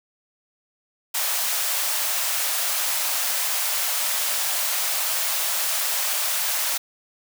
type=high-pass noise; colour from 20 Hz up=white; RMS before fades=-24 dBFS; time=1.14-6.78 s; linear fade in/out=10 ms; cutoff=550 Hz; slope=48 dB/octave; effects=none